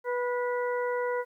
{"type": "harmonic tone with a mistuned harmonic", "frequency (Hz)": 490.9, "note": "B4", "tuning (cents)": -10, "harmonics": [1, 2, 3, 4], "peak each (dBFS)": [-28, -34, -38, -40], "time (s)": [0.04, 1.25], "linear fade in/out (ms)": 50, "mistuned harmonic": 3, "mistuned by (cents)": -23, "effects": ["11-bit"]}